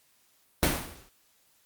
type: noise with exponential decay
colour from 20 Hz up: pink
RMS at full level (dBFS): -21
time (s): 0.63-1.09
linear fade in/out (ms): 0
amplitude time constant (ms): 100
effects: white hiss -66 dBFS RMS until 1.65 s + Opus 48 kbps